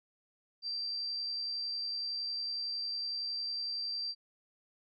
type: tone with amplitude modulation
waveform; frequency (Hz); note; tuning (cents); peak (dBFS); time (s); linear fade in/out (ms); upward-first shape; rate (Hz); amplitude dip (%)
sine; 4699; D8; 0; -33; 0.62-4.15; 50; sine; 70.9; 25
effects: none